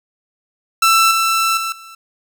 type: tone with level steps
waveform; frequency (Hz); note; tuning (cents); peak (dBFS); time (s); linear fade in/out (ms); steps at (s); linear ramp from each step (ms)
sawtooth; 1333; E6; +19; -6 / -10 / -16 / -32; 0.82-1.95; 5; 1.11 / 1.57 / 1.72; 2
effects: none